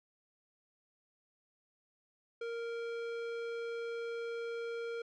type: tone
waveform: square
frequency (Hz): 465.1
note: A#4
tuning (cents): -4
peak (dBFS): -38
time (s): 2.41-5.02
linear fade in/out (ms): 5
effects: low-pass 3000 Hz 12 dB/octave